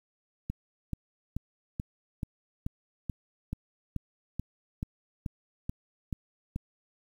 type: click train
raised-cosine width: 5 ms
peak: -20 dBFS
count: 15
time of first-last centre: 0.5-6.561 s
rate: 2.31 Hz
effects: 9-bit